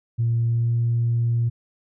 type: tone with pitch glide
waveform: sine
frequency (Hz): 116.4 to 117.48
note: A#2 to A#2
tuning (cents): -2 to +14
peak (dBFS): -17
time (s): 0.18-1.5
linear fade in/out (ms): 20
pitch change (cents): +16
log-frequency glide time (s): 0.47-0.72
effects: tanh soft clip ceiling -14 dBFS